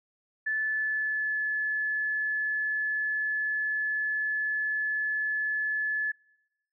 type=tone with pitch glide; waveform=sine; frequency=1741 to 1722 Hz; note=A6 to A6; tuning=-19 to -38 cents; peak=-26 dBFS; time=0.46-6.12 s; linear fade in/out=10 ms; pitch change=-19 cents; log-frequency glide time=0.58-1.39 s; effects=noise-tail reverb RT60 1.0 s tail -25 dB re dry